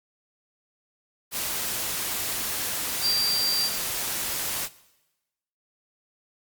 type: tone in noise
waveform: sine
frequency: 4716 Hz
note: D8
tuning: 6 cents sharp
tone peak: -21 dBFS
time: 3.01-3.71 s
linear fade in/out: 50 ms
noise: white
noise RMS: -29 dBFS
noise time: 1.31-4.69 s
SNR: +5 dB
effects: noise-tail reverb RT60 1.0 s tail -19 dB re dry + Opus 48 kbps